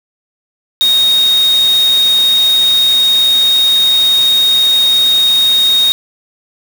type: tone in noise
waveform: sine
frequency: 3729 Hz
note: A#7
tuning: in tune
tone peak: -7 dBFS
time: 0.81-5.92 s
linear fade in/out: 0 ms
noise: white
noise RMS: -23 dBFS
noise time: 0.81-5.92 s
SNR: +13 dB
effects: none